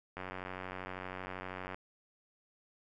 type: click train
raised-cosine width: 0.5 ms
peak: -26 dBFS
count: 147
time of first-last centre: 0.17-1.745 s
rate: 92.7 Hz
effects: none